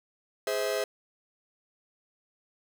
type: chord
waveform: 45% pulse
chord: Ab augmented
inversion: none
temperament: just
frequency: 415.3 / 519.1 / 648.9 Hz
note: Ab4 / C5 / E5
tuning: 0 / -14 / -27 cents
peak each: -32 dBFS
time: 0.47-0.84 s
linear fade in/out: 2 ms
effects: 10-bit